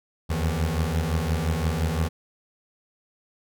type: beating tone pair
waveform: 25% pulse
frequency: 77.78 / 83.58 Hz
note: D#2 / E2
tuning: 0 / +24 cents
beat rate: 5.8 Hz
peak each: -22 dBFS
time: 0.29-2.09 s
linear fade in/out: 20 ms
effects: none